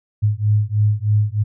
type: beating tone pair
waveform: sine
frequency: 103.83 / 107.03 Hz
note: G#2 / A2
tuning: 0 / -47 cents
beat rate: 3.2 Hz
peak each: -17 dBFS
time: 0.22-1.44 s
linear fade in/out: 20 ms
effects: none